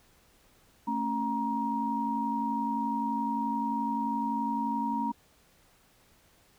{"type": "tone cluster", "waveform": "sine", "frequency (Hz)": [222.7, 274.3, 943], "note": ["A3", "C#4", "A#5"], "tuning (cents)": [21, -18, 20], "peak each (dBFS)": [-33, -34, -30], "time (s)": [0.87, 5.12], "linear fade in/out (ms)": 10, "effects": ["pink hiss -63 dBFS RMS until 6.58 s"]}